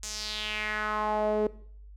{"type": "tone with band-pass filter sweep", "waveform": "sawtooth", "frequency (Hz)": 212.8, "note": "G#3", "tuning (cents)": 42, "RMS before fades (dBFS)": -30, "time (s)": [0.03, 1.47], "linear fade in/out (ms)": 2, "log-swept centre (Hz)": [7000, 430], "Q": 3.2, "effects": ["noise-tail reverb RT60 0.6 s tail -19 dB re dry", "added 50 Hz sine -45 dBFS peak until 1.96 s"]}